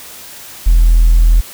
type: tone with hard clipping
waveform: sine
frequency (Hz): 41.2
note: E1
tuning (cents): 0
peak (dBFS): -5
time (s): 0.66-1.41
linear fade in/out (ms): 10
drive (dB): 1
effects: white hiss -33 dBFS RMS until 1.53 s